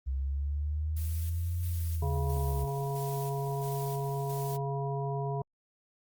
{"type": "linear two-way sweep", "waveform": "sine", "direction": "up then down", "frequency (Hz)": [65.41, 88, 68.3], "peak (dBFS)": -29, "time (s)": [0.06, 2.66], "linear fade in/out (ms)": 20, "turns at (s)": 1.62}
{"type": "noise with tremolo", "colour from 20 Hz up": "blue", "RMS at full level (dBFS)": -45, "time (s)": [0.96, 4.57], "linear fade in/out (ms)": 10, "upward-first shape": "square", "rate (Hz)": 1.5, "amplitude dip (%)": 50}
{"type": "harmonic tone", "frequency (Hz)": 138.59, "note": "C#3", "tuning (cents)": 0, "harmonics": [1, 3, 5, 7], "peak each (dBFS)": [-32, -37, -39, -40], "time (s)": [2.02, 5.42], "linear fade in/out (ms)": 5}
{"effects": ["Opus 24 kbps"]}